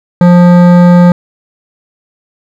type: tone with hard clipping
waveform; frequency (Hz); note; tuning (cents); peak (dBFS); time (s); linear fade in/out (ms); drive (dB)
triangle; 176.2; F3; +16; -3; 0.21-1.12; 2; 18
effects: none